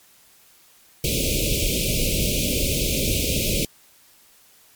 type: band-stop noise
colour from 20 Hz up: pink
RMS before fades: -22 dBFS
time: 1.04-3.65 s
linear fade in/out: 2 ms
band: 610 to 2300 Hz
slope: 96 dB/octave
effects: white hiss -54 dBFS RMS until 4.75 s + MP3 96 kbps